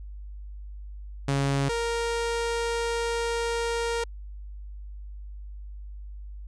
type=tone pair in turn; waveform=sawtooth; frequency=138.59 / 466.2 Hz; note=C#3 / A#4; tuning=0 / 0 cents; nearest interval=octave + major sixth; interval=2100 cents; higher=second; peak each=-19 / -22 dBFS; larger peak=first; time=1.28-1.69 / 1.69-4.04 s; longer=second; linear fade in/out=5 ms; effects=added 50 Hz sine -37 dBFS peak until 6.47 s + resampled to 22050 Hz